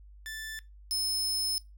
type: tone pair in turn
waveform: sawtooth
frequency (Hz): 1760 / 5210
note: A6 / E8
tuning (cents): 0 / -21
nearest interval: octave + perfect fifth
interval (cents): 1879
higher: second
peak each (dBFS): -34 / -26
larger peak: second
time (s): 0.26-0.59 / 0.91-1.58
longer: second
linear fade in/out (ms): 0
effects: noise-tail reverb RT60 0.2 s tail -19 dB re dry + added 50 Hz sine -49 dBFS peak until 1.77 s